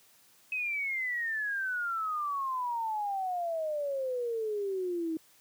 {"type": "exponential sweep", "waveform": "sine", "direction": "down", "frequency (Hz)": [2565, 315.5], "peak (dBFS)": -30, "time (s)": [0.52, 5.17], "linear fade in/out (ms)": 2, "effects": ["white hiss -62 dBFS RMS until 5.4 s", "high-pass 100 Hz 12 dB/octave"]}